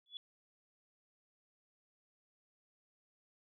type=tone with exponential growth; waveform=sine; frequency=3417 Hz; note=G#7; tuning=49 cents sharp; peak=-38 dBFS; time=0.06-0.17 s; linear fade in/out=1 ms; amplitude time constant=23 ms; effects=none